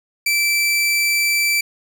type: tone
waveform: sawtooth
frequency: 2330 Hz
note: D7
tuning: 14 cents flat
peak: -12 dBFS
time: 0.26-1.61 s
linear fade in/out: 5 ms
effects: none